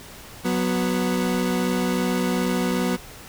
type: tone pair together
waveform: 30% pulse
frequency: 184.21 / 246.9 Hz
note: F#3 / B3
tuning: -7 / 0 cents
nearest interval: perfect fourth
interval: 507 cents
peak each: -21 dBFS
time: 0.44-2.97 s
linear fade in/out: 20 ms
effects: pink hiss -42 dBFS RMS until 3.28 s